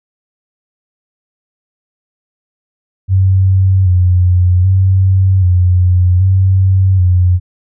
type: tone with vibrato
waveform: sine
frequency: 92.5 Hz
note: F#2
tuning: in tune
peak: -6 dBFS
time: 3.08-7.4 s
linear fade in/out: 50 ms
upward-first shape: square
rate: 0.64 Hz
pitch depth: 45 cents each way
effects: none